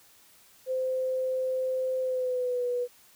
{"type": "tone with pitch glide", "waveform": "sine", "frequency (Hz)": [517, 490], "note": ["C5", "B4"], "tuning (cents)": [-21, -14], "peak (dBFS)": -26, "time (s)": [0.66, 2.88], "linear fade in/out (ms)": 50, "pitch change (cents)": -93, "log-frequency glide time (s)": [2.01, 2.66], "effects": ["white hiss -58 dBFS RMS until 3.15 s"]}